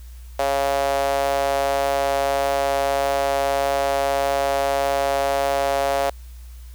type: tone with high-pass filter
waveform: sawtooth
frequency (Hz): 138.59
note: C#3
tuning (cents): 0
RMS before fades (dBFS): -21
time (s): 0.39-6.1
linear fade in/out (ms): 5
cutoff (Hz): 620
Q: 5.6
effects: added 60 Hz sine -36 dBFS peak until 6.74 s + white hiss -53 dBFS RMS until 6.74 s